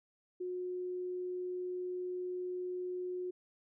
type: tone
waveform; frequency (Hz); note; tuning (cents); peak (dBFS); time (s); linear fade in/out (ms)
sine; 362.5; F#4; -35; -36; 0.4-3.31; 10
effects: none